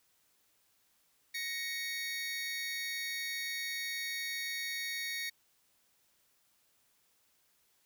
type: tone pair together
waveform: 25% pulse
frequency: 1877 / 2223 Hz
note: A#6 / C#7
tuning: +11 / +4 cents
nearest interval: minor third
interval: 293 cents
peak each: -35 / -35 dBFS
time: 1.34-5.3 s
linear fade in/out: 10 ms
effects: white hiss -72 dBFS RMS until 7.85 s